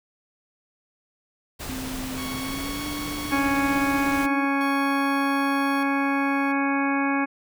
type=noise; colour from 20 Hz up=pink; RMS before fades=-34 dBFS; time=1.59-4.27 s; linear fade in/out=20 ms
type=tone with pitch glide; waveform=sine; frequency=260 to 293.5 Hz; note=C4 to D4; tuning=-11 to -1 cents; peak=-31 dBFS; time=1.69-4.45 s; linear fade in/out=5 ms; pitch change=+210 cents; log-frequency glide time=2.36-2.86 s
type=tone with tremolo; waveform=15% pulse; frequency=1108.7 Hz; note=C#6; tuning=in tune; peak=-28 dBFS; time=2.17-6.53 s; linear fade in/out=20 ms; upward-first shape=square; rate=0.41 Hz; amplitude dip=70%
type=harmonic tone; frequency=277.2 Hz; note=C#4; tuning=in tune; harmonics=1 / 2 / 3 / 4 / 5 / 6 / 8 / 9; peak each=-23 / -34 / -29 / -30 / -36 / -30 / -32 / -36 dBFS; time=3.31-7.26 s; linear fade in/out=20 ms
effects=none